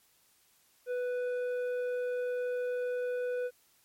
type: tone with tanh clipping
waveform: triangle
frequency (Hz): 494.8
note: B4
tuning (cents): +3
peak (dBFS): -32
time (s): 0.86-3.51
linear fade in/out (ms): 50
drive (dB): 12
effects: white hiss -67 dBFS RMS until 3.84 s + MP3 64 kbps